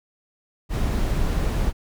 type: noise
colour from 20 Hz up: brown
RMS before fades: -22 dBFS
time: 0.69-1.73 s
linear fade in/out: 50 ms
effects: none